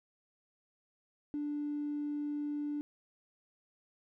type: tone with tanh clipping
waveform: triangle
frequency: 293.6 Hz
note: D4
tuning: in tune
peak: -33 dBFS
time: 1.34-2.81 s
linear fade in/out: 0 ms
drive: 1 dB
effects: none